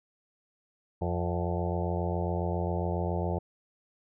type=harmonic tone with a mistuned harmonic; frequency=87.31 Hz; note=F2; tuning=in tune; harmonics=1 / 2 / 4 / 5 / 6 / 7 / 8 / 9 / 10; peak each=-31 / -34 / -37 / -38 / -39 / -39 / -40 / -41 / -41 dBFS; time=1.01-3.39 s; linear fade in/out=10 ms; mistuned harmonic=9; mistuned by=-35 cents; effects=none